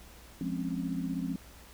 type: chord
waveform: sine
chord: Db major seventh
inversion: first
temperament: equal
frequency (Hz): 174.61 / 207.7 / 261.6 / 277.2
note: F3 / Ab3 / C4 / Db4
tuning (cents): 0 / 0 / 0 / 0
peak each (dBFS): -35 / -39 / -35 / -39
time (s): 0.41-1.36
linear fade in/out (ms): 2
effects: added 60 Hz sine -54 dBFS peak until 1.73 s + pink hiss -54 dBFS RMS until 1.73 s